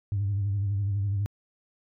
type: tone with vibrato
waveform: sine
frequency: 100.1 Hz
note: G2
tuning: 37 cents sharp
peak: -23 dBFS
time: 0.12-1.26 s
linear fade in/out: 0 ms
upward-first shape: sine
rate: 12 Hz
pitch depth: 61 cents each way
effects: tanh soft clip ceiling -21 dBFS